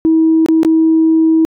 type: tone with dropouts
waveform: sine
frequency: 321.7 Hz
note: E4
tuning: 42 cents flat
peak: -6 dBFS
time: 0.05-1.45 s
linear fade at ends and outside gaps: 0 ms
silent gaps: 0.461-0.486 / 0.632-0.649 s
effects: tanh soft clip ceiling -2 dBFS